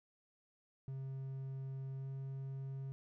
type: tone with pitch glide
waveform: triangle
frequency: 134.1 to 135.03 Hz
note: C3 to C#3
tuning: +43 to -45 cents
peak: -39 dBFS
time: 0.88-2.92 s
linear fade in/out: 0 ms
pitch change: +12 cents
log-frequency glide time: 1.97-2.07 s
effects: none